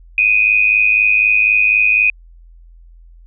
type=tone with amplitude modulation; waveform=sine; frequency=2489 Hz; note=D#7; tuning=in tune; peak=-6 dBFS; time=0.18-2.1 s; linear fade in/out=2 ms; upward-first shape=sine; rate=104 Hz; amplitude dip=75%; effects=added 42 Hz sine -39 dBFS peak until 3.26 s